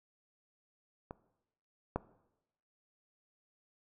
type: clicks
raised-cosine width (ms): 1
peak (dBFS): -28 / -18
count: 2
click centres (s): 1.109 / 1.96
effects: noise-tail reverb RT60 0.9 s tail -18 dB re dry